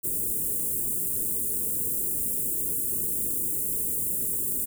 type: band-stop noise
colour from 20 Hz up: white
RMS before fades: -28 dBFS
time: 0.03-4.66 s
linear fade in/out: 20 ms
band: 470 to 8100 Hz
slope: 48 dB/octave
effects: none